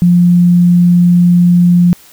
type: tone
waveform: sine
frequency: 175.6 Hz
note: F3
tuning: 10 cents sharp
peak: -4 dBFS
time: 0.02-1.93 s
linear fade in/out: 0 ms
effects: white hiss -41 dBFS RMS until 2.12 s